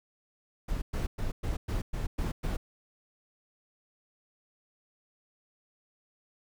brown noise bursts, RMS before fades -31 dBFS, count 8, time 0.68-2.57 s, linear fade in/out 10 ms, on 140 ms, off 110 ms, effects none

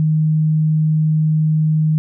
sine tone, 155.7 Hz, D#3, 2 cents sharp, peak -12 dBFS, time 0-1.98 s, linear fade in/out 0 ms, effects none

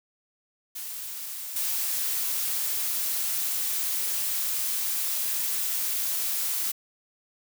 blue noise with level steps, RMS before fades -36 / -28 dBFS, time 0.75-6.72 s, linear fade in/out 10 ms, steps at 1.56 s, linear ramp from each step 2 ms, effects none

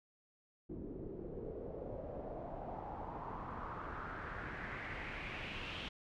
pink noise with low-pass filter sweep, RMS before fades -45 dBFS, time 0.69-5.89 s, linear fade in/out 10 ms, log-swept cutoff 320 to 3100 Hz, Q 3.6, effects none

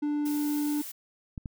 triangle tone, 294.8 Hz, D4, 7 cents sharp, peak -24 dBFS, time 0.02-0.82 s, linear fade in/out 10 ms
blue noise, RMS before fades -40 dBFS, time 0.25-0.92 s, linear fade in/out 10 ms
clicks, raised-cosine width 5 ms, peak -24 dBFS, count 2, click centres 1.378 / 1.458 s
effects none

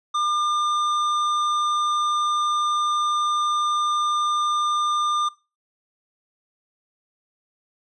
sine tone with hard clipping, 1202 Hz, D6, 40 cents sharp, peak -22 dBFS, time 0.14-5.29 s, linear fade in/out 10 ms, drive 10 dB, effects noise-tail reverb RT60 0.3 s tail -20 dB re dry + resampled to 24000 Hz

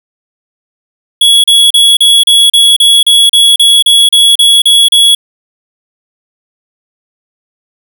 square tone bursts, 3359 Hz, G#7, 19 cents sharp, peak -3 dBFS, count 15, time 1.21-5.15 s, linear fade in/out 5 ms, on 230 ms, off 35 ms, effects 7-bit

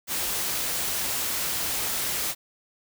white noise, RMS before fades -28 dBFS, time 0.07-2.35 s, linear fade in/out 50 ms, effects none

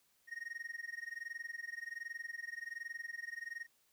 triangle tone with amplitude modulation, 1864.7 Hz, A#6, in tune, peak -37 dBFS, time 0.27-3.67 s, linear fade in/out 50 ms, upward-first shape sine, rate 21.3 Hz, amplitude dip 95%, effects white hiss -74 dBFS RMS until 3.92 s

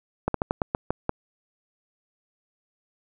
slowing click train, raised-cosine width 1 ms, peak -9 dBFS, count 8, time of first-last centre 0.28-1.094 s, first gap 63 ms, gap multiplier 1.2, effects none

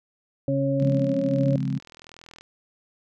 harmonic tone, 137.4 Hz, C#3, 15 cents flat, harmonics 1 / 2 / 4, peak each -25 / -25 / -25 dBFS, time 0.48-1.56 s, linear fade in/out 2 ms
click train, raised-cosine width 0.2 ms, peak -28 dBFS, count 67, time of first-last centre 0.8-2.41 s, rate 41 Hz
sine chord, Db major seventh, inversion none, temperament equal, 138.59 / 174.61 / 207.7 / 261.6 Hz, Db3 / F3 / Ab3 / C4, 0 / 0 / 0 / 0 cents, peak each -26 / -31 / -31 / -30 dBFS, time 0.8-1.79 s, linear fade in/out 20 ms
effects none

